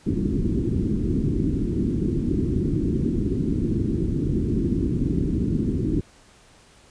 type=low-pass noise; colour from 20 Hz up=white; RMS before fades=-23 dBFS; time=0.06-6.01 s; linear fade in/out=10 ms; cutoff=350 Hz; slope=48 dB/octave; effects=pink hiss -53 dBFS RMS until 6.9 s + resampled to 22050 Hz